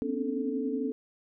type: tone cluster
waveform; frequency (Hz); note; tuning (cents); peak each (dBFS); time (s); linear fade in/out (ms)
sine; 243.2 / 258.4 / 269.3 / 294.6 / 439.8; B3 / C4 / C#4 / D4 / A4; -26 / -21 / -50 / +6 / -1; -35 / -40 / -32 / -37 / -34; 0.02-0.92; 0
effects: none